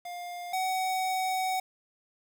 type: tone pair in turn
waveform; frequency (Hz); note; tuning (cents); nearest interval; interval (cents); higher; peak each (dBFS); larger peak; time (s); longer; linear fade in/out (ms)
square; 705 / 750.8; F5 / F#5; +16 / +25; minor second; 109; second; -38 / -28; second; 0.05-0.53 / 0.53-1.6; second; 5
effects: 9-bit